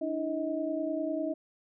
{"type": "tone cluster", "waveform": "sine", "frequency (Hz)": [294.1, 324.1, 634], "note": ["D4", "E4", "D#5"], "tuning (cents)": [3, -29, 32], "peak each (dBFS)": [-34, -34, -33], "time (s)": [0.01, 1.34], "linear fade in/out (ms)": 10, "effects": []}